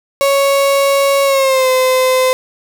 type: tone with pitch glide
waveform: 35% pulse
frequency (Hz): 554.4 to 514.3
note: C#5 to C5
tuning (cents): 0 to -30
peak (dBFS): -8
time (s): 0.21-2.33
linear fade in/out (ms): 0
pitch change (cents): -130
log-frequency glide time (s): 1.24-1.69
effects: none